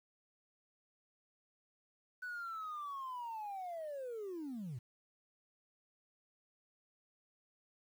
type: linear sweep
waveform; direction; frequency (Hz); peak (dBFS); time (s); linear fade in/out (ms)
sine; down; 1500 to 110; -39; 2.22-4.79; 10
effects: tanh soft clip ceiling -39 dBFS + 11-bit